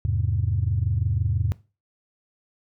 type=chord; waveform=sine; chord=E augmented; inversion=none; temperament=just; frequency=82.41 / 103.01 / 128.76 Hz; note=E2 / G#2 / B#2; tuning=0 / -14 / -27 cents; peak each=-25 / -23 / -27 dBFS; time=0.05-1.52 s; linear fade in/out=0 ms; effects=noise-tail reverb RT60 0.3 s tail -20 dB re dry + tanh soft clip ceiling -12 dBFS